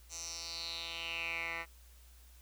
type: tone with band-pass filter sweep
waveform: 10% pulse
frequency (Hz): 166.8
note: E3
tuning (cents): +21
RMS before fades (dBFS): -41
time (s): 0.09-1.66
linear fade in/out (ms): 50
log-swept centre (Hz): 6700 to 1800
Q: 5.1
effects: added 60 Hz sine -56 dBFS peak until 2.41 s + white hiss -64 dBFS RMS until 2.41 s